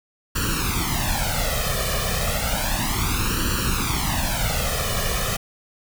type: noise with flanger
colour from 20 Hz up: pink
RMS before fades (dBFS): -23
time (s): 0.35-5.37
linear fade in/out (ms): 10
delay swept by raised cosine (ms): 0.69 to 1.69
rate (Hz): 0.32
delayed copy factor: +0.9
effects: none